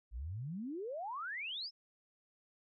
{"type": "exponential sweep", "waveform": "sine", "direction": "up", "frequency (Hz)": [51.3, 5390], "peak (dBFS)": -39, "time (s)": [0.11, 1.71], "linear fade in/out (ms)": 50, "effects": []}